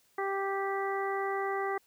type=harmonic tone; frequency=392 Hz; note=G4; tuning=in tune; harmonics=1 / 2 / 3 / 4 / 5; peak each=-33 / -35 / -37 / -43 / -39 dBFS; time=0.18-1.78 s; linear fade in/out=5 ms; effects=white hiss -68 dBFS RMS until 1.86 s